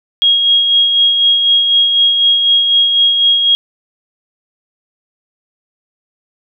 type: tone with tremolo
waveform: sine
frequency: 3280 Hz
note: G#7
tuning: 22 cents flat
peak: -6 dBFS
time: 0.22-3.55 s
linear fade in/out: 0 ms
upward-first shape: sine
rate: 4 Hz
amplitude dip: 40%
effects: none